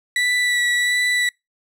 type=tone with vibrato; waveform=35% pulse; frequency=1961 Hz; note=B6; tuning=13 cents flat; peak=-15 dBFS; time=0.16-1.29 s; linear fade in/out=2 ms; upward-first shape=sine; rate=1.4 Hz; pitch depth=15 cents each way; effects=noise-tail reverb RT60 0.2 s tail -26 dB re dry + low-pass 10000 Hz 12 dB/octave